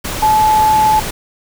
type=tone in noise; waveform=sine; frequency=863 Hz; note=A5; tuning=34 cents flat; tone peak=-8 dBFS; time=0.22-1 s; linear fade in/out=10 ms; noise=pink; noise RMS=-22 dBFS; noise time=0.04-1.11 s; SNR=+11 dB; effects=none